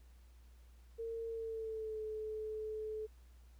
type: tone with pitch glide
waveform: sine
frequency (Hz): 455.9 to 432.8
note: A#4 to A4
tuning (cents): -39 to -29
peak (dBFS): -39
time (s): 0.98-3.07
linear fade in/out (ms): 20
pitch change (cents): -90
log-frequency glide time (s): 1.28-2.01
effects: added 60 Hz sine -57 dBFS peak until 3.59 s + pink hiss -72 dBFS RMS until 3.59 s